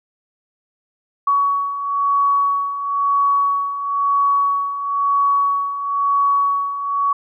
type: beating tone pair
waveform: sine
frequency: 1124 / 1125 Hz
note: C#6 / C#6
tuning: +24 / +25 cents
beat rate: 1 Hz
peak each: -22 / -16 dBFS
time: 1.27-7.13 s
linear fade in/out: 5 ms
effects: none